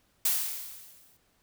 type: noise with exponential decay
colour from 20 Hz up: blue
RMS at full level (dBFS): -24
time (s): 0.25-1.17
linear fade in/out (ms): 5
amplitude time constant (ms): 200
effects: pink hiss -69 dBFS RMS until 1.42 s